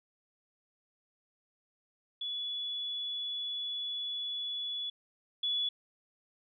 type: tone pair in turn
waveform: sine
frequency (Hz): 3416 / 3416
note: G#7 / G#7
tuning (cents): +48 / +48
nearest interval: unison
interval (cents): 0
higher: neither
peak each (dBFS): -34 / -29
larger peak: second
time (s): 2.21-4.9 / 5.43-5.69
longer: first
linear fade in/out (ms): 5
effects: none